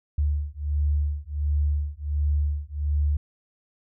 sine beating tone pair, 72.8 / 74.2 Hz, D2 / D2, -15 / +18 cents, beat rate 1.4 Hz, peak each -25 dBFS, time 0.18-3.17 s, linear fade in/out 5 ms, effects none

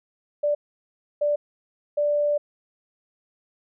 sine tone bursts at uneven times, 587.3 Hz, D5, in tune, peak -19 dBFS, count 3, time 0.43-0.55 / 1.21-1.36 / 1.97-2.38 s, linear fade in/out 10 ms, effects none

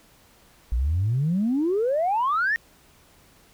sine exponential sweep, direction up, 55 to 1877 Hz, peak -19 dBFS, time 0.72-2.56 s, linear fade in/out 0 ms, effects tanh soft clip ceiling -16 dBFS + pink hiss -56 dBFS RMS until 3.53 s

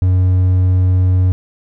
triangle tone, 92 Hz, F#2, 9 cents flat, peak -7 dBFS, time 0.02-1.32 s, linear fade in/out 0 ms, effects none

